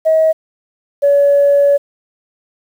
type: tone pair in turn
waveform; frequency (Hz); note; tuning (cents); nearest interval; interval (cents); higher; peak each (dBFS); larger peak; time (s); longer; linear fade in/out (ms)
sine; 637 / 567.5; D#5 / C#5; +41 / +41; major second; 200; first; -7 / -6; second; 0.05-0.33 / 1.02-1.78; second; 20
effects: tanh soft clip ceiling -3 dBFS + 7-bit